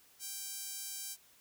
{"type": "tone with high-pass filter", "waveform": "sawtooth", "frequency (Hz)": 784, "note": "G5", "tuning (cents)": 0, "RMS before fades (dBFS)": -43, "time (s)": [0.19, 1.17], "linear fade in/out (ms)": 50, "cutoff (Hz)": 6800, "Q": 0.94, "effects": ["white hiss -64 dBFS RMS until 1.4 s"]}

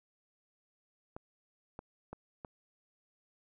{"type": "clicks", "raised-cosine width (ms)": 1, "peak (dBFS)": -29, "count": 4, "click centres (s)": [1.165, 1.791, 2.13, 2.448], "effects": []}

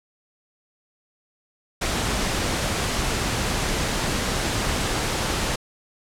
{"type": "noise", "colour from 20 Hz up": "pink", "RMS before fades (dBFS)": -24, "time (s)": [1.81, 5.56], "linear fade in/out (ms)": 10, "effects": ["low-pass 9000 Hz 12 dB/octave"]}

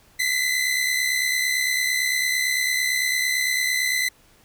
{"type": "tone pair together", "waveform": "sawtooth", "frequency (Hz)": [1986.1, 2055], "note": ["B6", "C7"], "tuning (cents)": [9, -32], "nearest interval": "minor second", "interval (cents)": 59, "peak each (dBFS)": -20, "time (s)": [0.19, 4.09], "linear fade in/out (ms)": 10, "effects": ["pink hiss -56 dBFS RMS until 4.44 s"]}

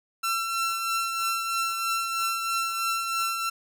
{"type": "tone with tremolo", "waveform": "sawtooth", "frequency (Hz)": 1349, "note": "E6", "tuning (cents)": 40, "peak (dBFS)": -20, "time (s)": [0.23, 3.5], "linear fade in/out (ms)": 10, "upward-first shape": "triangle", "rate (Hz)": 3.1, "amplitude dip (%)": 45, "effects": []}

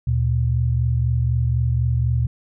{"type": "tone pair together", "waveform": "sine", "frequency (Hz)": [75.4, 119.41], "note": ["D2", "A#2"], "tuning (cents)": [46, 42], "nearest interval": "minor sixth", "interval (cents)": 796, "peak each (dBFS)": [-21, -18], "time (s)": [0.07, 2.27], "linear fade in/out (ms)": 5, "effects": []}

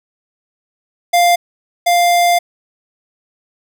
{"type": "tone pair in turn", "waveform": "square", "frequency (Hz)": [698.5, 698.5], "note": ["F5", "F5"], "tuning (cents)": [0, 0], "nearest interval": "unison", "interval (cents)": 0, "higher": "neither", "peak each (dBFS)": [-9, -10], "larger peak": "first", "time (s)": [[1.13, 1.36], [1.86, 2.39]], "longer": "second", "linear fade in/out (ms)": 10, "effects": []}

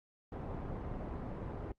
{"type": "low-pass noise", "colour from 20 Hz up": "pink", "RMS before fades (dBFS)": -41, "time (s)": [0.32, 1.72], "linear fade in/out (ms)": 2, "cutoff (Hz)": 820, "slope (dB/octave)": 12, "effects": ["noise-tail reverb RT60 0.1 s tail -21 dB re dry", "Opus 32 kbps"]}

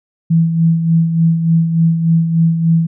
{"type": "tone with tremolo", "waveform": "sine", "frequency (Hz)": 164.81, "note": "E3", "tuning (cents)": 0, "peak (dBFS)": -7, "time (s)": [0.3, 2.87], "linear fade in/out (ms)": 10, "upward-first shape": "sine", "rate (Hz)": 3.4, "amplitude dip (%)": 55, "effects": []}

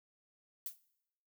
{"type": "noise with exponential decay", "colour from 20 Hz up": "violet", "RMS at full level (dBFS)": -36, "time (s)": [0.66, 0.78], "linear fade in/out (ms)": 2, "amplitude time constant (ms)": 26, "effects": ["noise-tail reverb RT60 0.8 s tail -20 dB re dry"]}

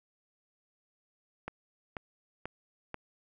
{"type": "click train", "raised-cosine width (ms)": 0.5, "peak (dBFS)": -22, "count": 4, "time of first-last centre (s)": [1.48, 2.943], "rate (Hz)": 2.05, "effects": []}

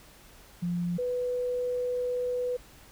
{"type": "tone pair in turn", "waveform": "sine", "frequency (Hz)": [174.61, 495], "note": ["F3", "B4"], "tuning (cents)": [0, 4], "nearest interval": "octave + tritone", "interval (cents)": 1804, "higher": "second", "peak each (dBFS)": [-27, -27], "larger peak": "neither", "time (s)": [[0.62, 0.98], [0.98, 2.57]], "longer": "second", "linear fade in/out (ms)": 10, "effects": ["added 50 Hz sine -59 dBFS peak until 2.91 s", "pink hiss -54 dBFS RMS until 2.91 s"]}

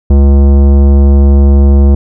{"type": "tone with tanh clipping", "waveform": "sine", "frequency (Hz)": 69.7, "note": "C#2", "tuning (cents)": 10, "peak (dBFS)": -4, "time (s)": [0.1, 1.95], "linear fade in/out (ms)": 5, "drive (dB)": 16, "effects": []}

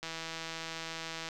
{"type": "click train", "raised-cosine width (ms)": 0.2, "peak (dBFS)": -22, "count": 206, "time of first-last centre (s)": [0.03, 1.288], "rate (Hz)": 163, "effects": []}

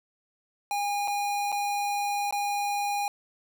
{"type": "tone with dropouts", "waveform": "square", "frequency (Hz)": 815, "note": "G#5", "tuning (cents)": -33, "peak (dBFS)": -27, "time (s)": [0.71, 3.08], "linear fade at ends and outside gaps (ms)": 1, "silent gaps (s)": [[1.076, 1.08], [1.519, 1.525], [2.309, 2.325]], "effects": []}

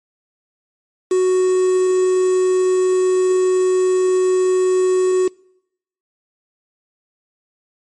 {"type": "tone with quantisation", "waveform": "triangle", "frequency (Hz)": 370, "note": "F#4", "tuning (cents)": 0, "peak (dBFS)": -10, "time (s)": [1.11, 5.28], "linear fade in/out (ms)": 5, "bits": 5, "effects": ["noise-tail reverb RT60 0.8 s tail -26 dB re dry", "MP3 48 kbps"]}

